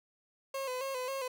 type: tone with vibrato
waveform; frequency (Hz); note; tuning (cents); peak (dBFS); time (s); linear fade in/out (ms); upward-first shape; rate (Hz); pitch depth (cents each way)
30% pulse; 523.3; C5; 0; -32; 0.54-1.28; 5; square; 3.7; 58
effects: none